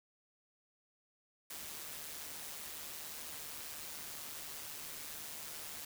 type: noise with amplitude modulation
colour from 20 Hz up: white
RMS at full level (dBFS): -44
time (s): 1.5-5.85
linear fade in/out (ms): 5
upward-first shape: sine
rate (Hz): 152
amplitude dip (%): 50
effects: none